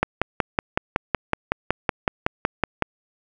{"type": "click train", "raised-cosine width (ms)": 0.5, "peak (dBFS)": -3, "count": 16, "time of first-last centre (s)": [0.03, 2.823], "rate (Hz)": 5.37, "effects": []}